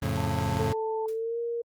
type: chord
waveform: 30% pulse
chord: F augmented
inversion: none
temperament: just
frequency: 87.31 / 109.13 / 136.42 Hz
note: F2 / A2 / C#3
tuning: 0 / -14 / -27 cents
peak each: -28 dBFS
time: 0.02-0.73 s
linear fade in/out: 5 ms
type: tone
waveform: sine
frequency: 887 Hz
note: A5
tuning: 14 cents sharp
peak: -33 dBFS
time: 0.17-1.06 s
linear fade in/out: 2 ms
type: tone with pitch glide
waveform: sine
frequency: 440 to 468.9 Hz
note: A4 to A#4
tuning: 0 to +10 cents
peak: -28 dBFS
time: 0.59-1.62 s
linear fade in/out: 10 ms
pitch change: +110 cents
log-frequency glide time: 1.08-1.39 s
type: noise with exponential decay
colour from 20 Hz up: white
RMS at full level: -48 dBFS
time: 1.08-1.23 s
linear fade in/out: 5 ms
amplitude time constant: 31 ms
effects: Opus 24 kbps